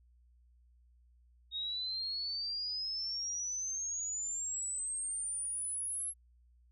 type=exponential sweep; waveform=sine; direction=up; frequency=3729 to 11150 Hz; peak=-35 dBFS; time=1.51-6.14 s; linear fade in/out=50 ms; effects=added 60 Hz sine -62 dBFS peak until 6.71 s